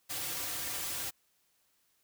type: noise with comb filter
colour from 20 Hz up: white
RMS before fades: -37 dBFS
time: 0.09-1.11 s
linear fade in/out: 20 ms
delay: 4.7 ms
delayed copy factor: -1
effects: white hiss -73 dBFS RMS until 2.03 s